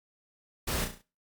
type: noise with echo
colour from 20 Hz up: pink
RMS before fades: -31 dBFS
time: 0.67-0.85 s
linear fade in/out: 10 ms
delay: 34 ms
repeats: 5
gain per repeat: -6 dB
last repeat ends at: 1.02 s
effects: noise-tail reverb RT60 0.3 s tail -18 dB re dry + MP3 96 kbps